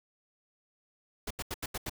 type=noise bursts; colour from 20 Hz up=pink; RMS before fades=-36 dBFS; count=6; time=1.27-1.896 s; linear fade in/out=5 ms; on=36 ms; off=82 ms; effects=none